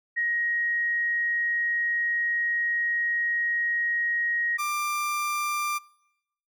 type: tone pair in turn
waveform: sine / 30% pulse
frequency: 1885 / 1187.5 Hz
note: A#6 / D6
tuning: +19 / +19 cents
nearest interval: minor sixth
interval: 800 cents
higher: first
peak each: -23 dBFS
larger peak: neither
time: 0.16-4.58 / 4.58-5.79 s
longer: first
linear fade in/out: 20 ms
effects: noise-tail reverb RT60 0.9 s tail -25 dB re dry